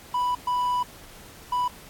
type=tone bursts at uneven times; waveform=triangle; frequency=987.8 Hz; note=B5; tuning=in tune; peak=-20 dBFS; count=3; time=0.14-0.35 / 0.47-0.83 / 1.52-1.68 s; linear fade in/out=5 ms; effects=pink hiss -47 dBFS RMS until 1.89 s + AAC 64 kbps